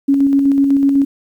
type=tone with tremolo; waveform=sine; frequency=277.2 Hz; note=C#4; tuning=in tune; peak=-8 dBFS; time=0.08-1.05 s; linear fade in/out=10 ms; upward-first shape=square; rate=8 Hz; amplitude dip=30%; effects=8-bit